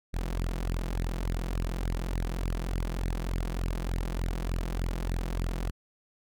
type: tone with flanger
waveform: sawtooth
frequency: 43.2 Hz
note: F1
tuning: 18 cents flat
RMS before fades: -31 dBFS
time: 0.13-5.71 s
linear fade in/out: 20 ms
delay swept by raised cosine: 0.41 to 6.11 ms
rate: 3.4 Hz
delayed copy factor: +0.75
effects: none